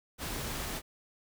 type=noise; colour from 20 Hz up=pink; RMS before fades=-37 dBFS; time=0.18-0.82 s; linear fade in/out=50 ms; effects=none